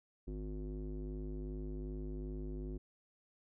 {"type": "tone with low-pass filter", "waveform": "square", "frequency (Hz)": 51.3, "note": "G#1", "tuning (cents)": -21, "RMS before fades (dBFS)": -42, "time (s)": [0.27, 2.78], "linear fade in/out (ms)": 10, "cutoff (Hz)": 330, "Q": 4.1, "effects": []}